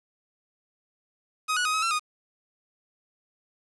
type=tone with pitch steps; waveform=sawtooth; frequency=1258 / 1465 / 1254 / 1277 / 1349 / 1235 Hz; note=D#6 / F#6 / D#6 / D#6 / E6 / D#6; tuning=+19 / -18 / +13 / +45 / +40 / -13 cents; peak=-20 dBFS; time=1.48-1.996 s; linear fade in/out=20 ms; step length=86 ms; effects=resampled to 24000 Hz + 8-bit